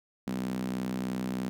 sawtooth tone with high-pass filter, 63.2 Hz, B1, 41 cents sharp, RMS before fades -33 dBFS, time 0.27-1.49 s, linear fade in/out 0 ms, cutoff 210 Hz, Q 5, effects none

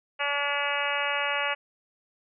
harmonic tone, 286.1 Hz, D4, 45 cents flat, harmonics 2 / 3 / 4 / 5 / 6 / 7 / 8 / 9 / 10, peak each -34 / -34 / -34 / -34 / -34 / -34 / -34 / -34 / -34 dBFS, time 0.19-1.55 s, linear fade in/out 20 ms, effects none

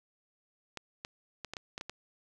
clicks, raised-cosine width 0.2 ms, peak -22 dBFS, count 8, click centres 0.773 / 1.049 / 1.447 / 1.536 / 1.568 / 1.779 / 1.811 / 1.896 s, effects none

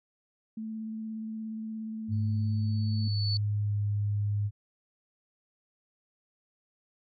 sine tone with vibrato, 220 Hz, A3, in tune, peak -34 dBFS, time 0.57-3.08 s, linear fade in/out 5 ms, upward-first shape square, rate 17 Hz, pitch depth 11 cents each way
sine tone with pitch glide, 103.83 to 102.99 Hz, G#2 to G#2, 0 to -14 cents, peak -26 dBFS, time 2.08-4.51 s, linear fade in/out 50 ms, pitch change -14 cents, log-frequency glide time 3.63-3.73 s
sine tone with exponential growth, 4461 Hz, C#8, 10 cents sharp, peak -29 dBFS, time 2.12-3.37 s, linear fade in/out 1 ms, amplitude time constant 270 ms
effects none

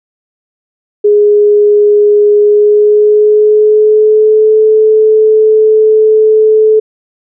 sine tone with pitch glide, 415.3 to 433.9 Hz, G#4 to A4, 0 to -24 cents, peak -3 dBFS, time 1.04-6.8 s, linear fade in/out 10 ms, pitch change +76 cents, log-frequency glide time 2.37-4.6 s, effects none

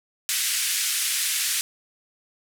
white band-pass noise, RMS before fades -25 dBFS, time 0.29-1.61 s, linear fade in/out 0 ms, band 1700 to 12000 Hz, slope 24 dB/octave, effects none

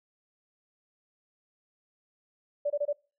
sine tone bursts, 581 Hz, D5, 19 cents flat, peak -25 dBFS, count 4, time 2.65-2.93 s, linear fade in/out 10 ms, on 52 ms, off 24 ms, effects noise-tail reverb RT60 0.4 s tail -26 dB re dry

